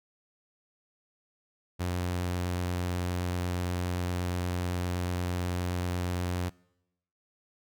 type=tone; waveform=sawtooth; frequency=89.2 Hz; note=F2; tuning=37 cents sharp; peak=-25 dBFS; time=1.79-6.5 s; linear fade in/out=20 ms; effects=noise-tail reverb RT60 0.9 s tail -24 dB re dry